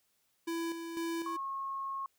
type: tone with tremolo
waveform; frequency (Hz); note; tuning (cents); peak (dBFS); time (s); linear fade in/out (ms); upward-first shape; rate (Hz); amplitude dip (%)
square; 333.1; E4; +18; -34; 0.47-1.37; 10; square; 2; 50
type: tone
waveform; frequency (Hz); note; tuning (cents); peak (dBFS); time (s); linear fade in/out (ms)
sine; 1087; C#6; -34; -35; 1.26-2.06; 2
effects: white hiss -75 dBFS RMS until 2.18 s